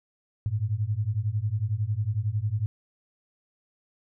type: beating tone pair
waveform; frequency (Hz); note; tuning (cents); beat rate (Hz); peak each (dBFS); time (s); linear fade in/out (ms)
sine; 100.4 / 111.4; G2 / A2; +42 / +22; 11; -28 / -27; 0.46-2.66; 0
effects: none